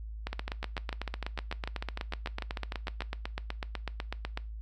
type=two click trains; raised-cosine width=0.3 ms; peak=-18 / -19 dBFS; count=34 / 19; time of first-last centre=0.27-4.374 / 0.33-3.021 s; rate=8.04 / 6.69 Hz; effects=noise-tail reverb RT60 0.3 s tail -20 dB re dry + added 54 Hz sine -38 dBFS peak until 4.61 s